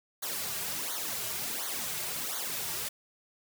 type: noise with flanger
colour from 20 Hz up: white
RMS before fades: -35 dBFS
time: 0.22-2.89 s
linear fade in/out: 10 ms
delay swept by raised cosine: 0.38 to 3.98 ms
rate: 1.4 Hz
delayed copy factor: -0.95
effects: none